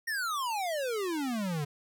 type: exponential sweep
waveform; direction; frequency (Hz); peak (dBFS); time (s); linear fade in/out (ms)
square; down; 1882 to 140; -31; 0.07-1.65; 10
effects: none